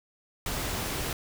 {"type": "noise", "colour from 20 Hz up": "pink", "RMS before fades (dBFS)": -32, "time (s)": [0.46, 1.13], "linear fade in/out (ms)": 2, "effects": []}